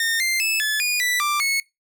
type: tone with pitch steps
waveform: sawtooth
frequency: 1827 / 2092 / 2615 / 1724 / 2450 / 1973 / 1180 / 2195 Hz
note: A#6 / C7 / E7 / A6 / D#7 / B6 / D6 / C#7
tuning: -35 / -1 / -15 / -36 / -27 / -2 / +8 / -18 cents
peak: -16 dBFS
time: 0-1.6 s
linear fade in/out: 2 ms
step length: 200 ms
effects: noise-tail reverb RT60 0.2 s tail -22 dB re dry